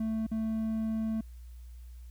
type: tone with dropouts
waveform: triangle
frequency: 221.1 Hz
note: A3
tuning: 9 cents sharp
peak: -27 dBFS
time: 0-1.21 s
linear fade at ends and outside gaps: 5 ms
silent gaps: 0.267-0.314 s
effects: added 60 Hz sine -44 dBFS peak until 2.1 s + white hiss -67 dBFS RMS until 2.1 s